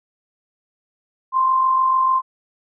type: tone with amplitude modulation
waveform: sine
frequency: 1046 Hz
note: C6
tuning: 1 cent flat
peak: -12 dBFS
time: 1.32-2.22 s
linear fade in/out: 50 ms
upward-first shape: sine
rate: 46.8 Hz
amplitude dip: 40%
effects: none